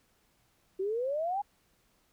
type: exponential sweep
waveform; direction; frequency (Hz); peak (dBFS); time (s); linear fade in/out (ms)
sine; up; 370 to 834; -29; 0.79-1.42; 10
effects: pink hiss -70 dBFS RMS until 2.12 s